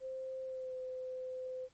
sine tone with pitch glide, 523.3 to 512.5 Hz, C5 to C5, 0 to -36 cents, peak -39 dBFS, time 0-1.69 s, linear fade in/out 50 ms, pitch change -36 cents, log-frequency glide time 0.44-0.74 s, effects pink hiss -70 dBFS RMS until 1.73 s + MP3 32 kbps

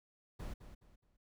brown noise with echo, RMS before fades -43 dBFS, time 0.39-0.54 s, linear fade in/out 10 ms, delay 210 ms, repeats 3, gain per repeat -10 dB, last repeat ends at 1.17 s, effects none

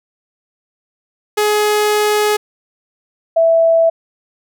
sawtooth / sine tone pair in turn, 420.6 / 659.4 Hz, G#4 / E5, +22 / 0 cents, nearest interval minor sixth, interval 778 cents, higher second, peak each -8 dBFS, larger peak neither, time 1.37-2.37 / 3.36-3.9 s, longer first, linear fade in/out 10 ms, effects none

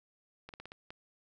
clicks, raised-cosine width 0.3 ms, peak -30 dBFS, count 6, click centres 0.49 / 0.538 / 0.6 / 0.656 / 0.719 / 0.905 s, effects none

